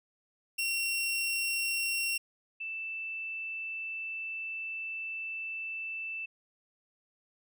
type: tone pair in turn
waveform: sawtooth / sine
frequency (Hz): 2734 / 2650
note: F7 / E7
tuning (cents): -37 / +9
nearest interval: minor second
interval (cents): 54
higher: first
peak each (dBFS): -26 / -35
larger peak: first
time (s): 0.58-2.18 / 2.6-6.26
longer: second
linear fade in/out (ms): 10
effects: none